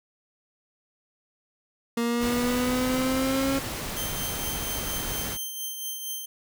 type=exponential sweep; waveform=30% pulse; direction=up; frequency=233.1 to 273.6 Hz; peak=-21 dBFS; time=1.97-3.59 s; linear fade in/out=5 ms
type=noise; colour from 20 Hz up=pink; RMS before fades=-33 dBFS; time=2.19-5.38 s; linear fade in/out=50 ms
type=tone with tremolo; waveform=5% pulse; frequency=3136 Hz; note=G7; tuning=in tune; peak=-21 dBFS; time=3.96-6.26 s; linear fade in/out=10 ms; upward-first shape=triangle; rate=4.3 Hz; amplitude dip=50%
effects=none